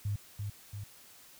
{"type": "tone with echo", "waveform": "sine", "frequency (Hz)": 102.3, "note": "G#2", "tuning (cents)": -26, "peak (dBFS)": -30, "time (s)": [0.05, 0.16], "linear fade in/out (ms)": 5, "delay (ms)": 340, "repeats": 2, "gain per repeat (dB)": -4, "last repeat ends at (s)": 0.84, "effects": ["white hiss -56 dBFS RMS until 1.39 s"]}